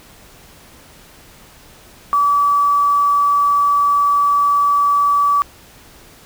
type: tone with quantisation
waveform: sine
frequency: 1149 Hz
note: D6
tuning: 38 cents flat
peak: -11 dBFS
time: 2.13-5.42 s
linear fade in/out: 0 ms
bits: 6
effects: pink hiss -44 dBFS RMS until 6.25 s